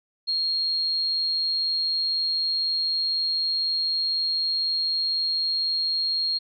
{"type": "tone", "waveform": "sine", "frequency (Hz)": 4254, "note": "C8", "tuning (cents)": 28, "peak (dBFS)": -22, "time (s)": [0.27, 6.39], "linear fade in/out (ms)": 20, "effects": []}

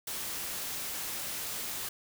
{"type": "noise", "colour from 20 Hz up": "white", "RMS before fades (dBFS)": -37, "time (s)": [0.07, 1.89], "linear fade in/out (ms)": 5, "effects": []}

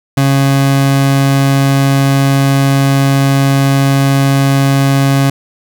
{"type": "tone", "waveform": "30% pulse", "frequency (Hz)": 137.4, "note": "C#3", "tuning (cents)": -15, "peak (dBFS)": -5, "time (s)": [0.17, 5.3], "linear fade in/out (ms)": 5, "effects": []}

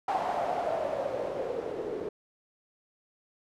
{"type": "noise with low-pass filter sweep", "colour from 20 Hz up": "blue", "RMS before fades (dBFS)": -32, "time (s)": [0.08, 2.09], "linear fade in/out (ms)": 5, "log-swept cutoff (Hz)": [800, 410], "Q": 5.8, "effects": []}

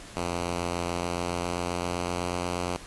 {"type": "tone with pitch glide", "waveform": "5% pulse", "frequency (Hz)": [87, 88.67], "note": ["F2", "F2"], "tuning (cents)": [-6, 27], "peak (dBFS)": -17, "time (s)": [0.17, 2.77], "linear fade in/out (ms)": 0, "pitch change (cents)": 33, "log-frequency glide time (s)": [0.82, 2.65], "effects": ["pink hiss -45 dBFS RMS until 2.86 s", "resampled to 24000 Hz"]}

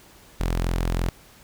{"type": "tone", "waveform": "sawtooth", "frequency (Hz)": 43, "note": "F1", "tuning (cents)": -26, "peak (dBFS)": -18, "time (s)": [0.4, 1.09], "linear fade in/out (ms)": 0, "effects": ["pink hiss -51 dBFS RMS until 1.43 s"]}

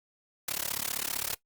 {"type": "noise with amplitude modulation", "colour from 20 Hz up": "white", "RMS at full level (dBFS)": -29, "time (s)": [0.48, 1.35], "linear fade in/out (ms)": 5, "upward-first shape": "sine", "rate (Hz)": 35.4, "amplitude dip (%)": 100, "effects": ["noise-tail reverb RT60 0.1 s tail -19 dB re dry", "Opus 48 kbps"]}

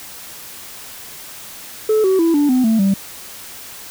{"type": "tone with pitch steps", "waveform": "sine", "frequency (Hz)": [433, 379.1, 332, 290.7, 254.5, 222.8, 195.12], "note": ["A4", "F#4", "E4", "D4", "C4", "A3", "G3"], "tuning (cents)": [-28, 42, 12, -18, -48, 22, -8], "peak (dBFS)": -9, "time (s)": [1.89, 2.94], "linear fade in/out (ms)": 5, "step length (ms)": 150, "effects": ["tanh soft clip ceiling -10 dBFS", "white hiss -35 dBFS RMS until 3.9 s"]}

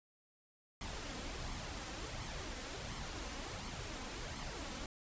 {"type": "noise with flanger", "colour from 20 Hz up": "pink", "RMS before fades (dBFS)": -44, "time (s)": [0.81, 4.86], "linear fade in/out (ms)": 2, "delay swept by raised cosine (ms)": [0.92, 3.92], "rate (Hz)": 1.4, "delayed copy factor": 0.5, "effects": ["resampled to 16000 Hz"]}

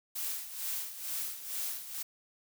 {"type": "noise with tremolo", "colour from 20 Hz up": "blue", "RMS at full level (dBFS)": -35, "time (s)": [0.15, 2.03], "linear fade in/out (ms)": 10, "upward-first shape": "sine", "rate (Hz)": 2.2, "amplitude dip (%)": 70, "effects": []}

